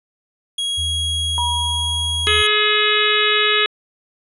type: tone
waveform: 45% pulse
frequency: 3300 Hz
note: G#7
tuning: 12 cents flat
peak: -19 dBFS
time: 0.58-2.47 s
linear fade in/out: 5 ms
type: tone with pitch glide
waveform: sine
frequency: 80.8 to 81.55 Hz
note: E2 to E2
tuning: -34 to -18 cents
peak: -24 dBFS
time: 0.77-2.43 s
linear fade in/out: 20 ms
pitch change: +16 cents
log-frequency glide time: 1.24-1.88 s
type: tone with exponential decay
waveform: sine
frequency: 959 Hz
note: A#5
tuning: 49 cents sharp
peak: -19 dBFS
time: 1.38-3.18 s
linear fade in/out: 0 ms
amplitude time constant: 390 ms
type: harmonic tone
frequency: 422.8 Hz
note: G#4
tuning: 31 cents sharp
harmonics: 1 / 3 / 4 / 5 / 6 / 7 / 8 / 9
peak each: -22 / -22 / -22 / -22 / -22 / -22 / -22 / -22 dBFS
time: 2.27-3.66 s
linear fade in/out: 0 ms
effects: resampled to 24000 Hz